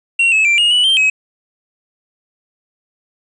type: tone with pitch steps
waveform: triangle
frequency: 2739 / 2588 / 2358 / 2860 / 2953 / 3146 / 2550 Hz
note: F7 / E7 / D7 / F7 / F#7 / G7 / D#7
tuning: -34 / -32 / +6 / +41 / -4 / +6 / +42 cents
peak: -8 dBFS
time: 0.19-1.1 s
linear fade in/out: 5 ms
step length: 130 ms
effects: resampled to 24000 Hz + 8-bit